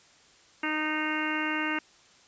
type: harmonic tone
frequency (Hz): 308.2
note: D#4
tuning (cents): -16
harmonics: 1 / 2 / 3 / 4 / 5 / 6 / 7 / 8 / 9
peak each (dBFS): -32 / -42 / -37 / -37 / -34 / -37 / -35 / -43 / -36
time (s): 0.63-1.79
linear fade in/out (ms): 5
effects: white hiss -58 dBFS RMS until 2.27 s + resampled to 16000 Hz